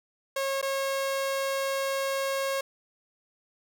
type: tone with dropouts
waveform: sawtooth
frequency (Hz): 544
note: C#5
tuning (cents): -33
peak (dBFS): -23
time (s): 0.36-2.61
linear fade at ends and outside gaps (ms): 5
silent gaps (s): 0.615-0.626
effects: none